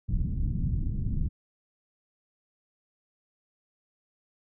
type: low-pass noise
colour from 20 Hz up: pink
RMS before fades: -28 dBFS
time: 0.08-1.29 s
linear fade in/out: 20 ms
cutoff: 190 Hz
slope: 24 dB/octave
effects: none